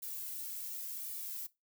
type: noise with flanger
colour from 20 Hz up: violet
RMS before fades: -42 dBFS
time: 0.02-1.47 s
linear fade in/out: 10 ms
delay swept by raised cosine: 1.7 to 2.28 ms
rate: 0.93 Hz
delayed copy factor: +0.6
effects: noise-tail reverb RT60 0.2 s tail -19 dB re dry